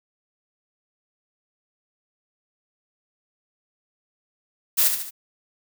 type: noise with echo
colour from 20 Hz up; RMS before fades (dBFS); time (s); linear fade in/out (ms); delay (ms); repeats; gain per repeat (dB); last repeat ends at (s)
blue; -18; 4.77-4.89; 20; 73; 3; -6; 5.109
effects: none